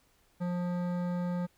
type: tone with hard clipping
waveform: triangle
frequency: 177 Hz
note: F3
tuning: 23 cents sharp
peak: -32 dBFS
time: 0.4-1.47 s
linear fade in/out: 20 ms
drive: 18 dB
effects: pink hiss -68 dBFS RMS until 1.57 s